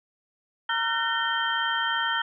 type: tone cluster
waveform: sine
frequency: 923 / 1362 / 1505 / 1826 / 3142 Hz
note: A#5 / F6 / F#6 / A#6 / G7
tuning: -17 / -44 / +29 / -36 / +3 cents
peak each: -30 dBFS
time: 0.69-2.22 s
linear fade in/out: 5 ms
effects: none